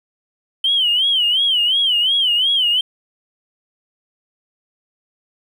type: tone with vibrato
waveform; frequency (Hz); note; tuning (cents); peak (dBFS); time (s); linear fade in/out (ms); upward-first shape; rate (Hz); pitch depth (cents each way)
triangle; 3069; G7; -37; -10; 0.64-2.81; 5; sine; 2.8; 140
effects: tanh soft clip ceiling -11 dBFS